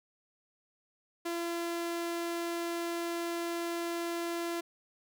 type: tone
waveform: sawtooth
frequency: 340.3 Hz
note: F4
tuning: 45 cents flat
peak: -29 dBFS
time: 1.25-4.61 s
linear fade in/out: 10 ms
effects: none